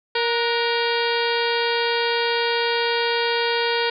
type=harmonic tone with a mistuned harmonic; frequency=468 Hz; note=A#4; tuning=7 cents sharp; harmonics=1 / 2 / 3 / 4 / 5 / 6 / 7 / 8 / 9 / 10; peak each=-23 / -26 / -28 / -29 / -30 / -31 / -31 / -32 / -33 / -33 dBFS; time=0.15-3.9 s; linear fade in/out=5 ms; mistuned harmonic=3; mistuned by=+72 cents; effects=none